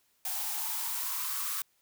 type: noise with high-pass filter sweep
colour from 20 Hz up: blue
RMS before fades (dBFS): -34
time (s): 0.25-1.62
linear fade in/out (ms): 2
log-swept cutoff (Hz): 760 to 1200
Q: 6.6
effects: white hiss -71 dBFS RMS until 1.81 s